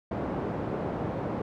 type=band-pass noise; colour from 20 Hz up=pink; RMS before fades=-32 dBFS; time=0.11-1.42 s; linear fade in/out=5 ms; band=130 to 740 Hz; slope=12 dB/octave; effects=none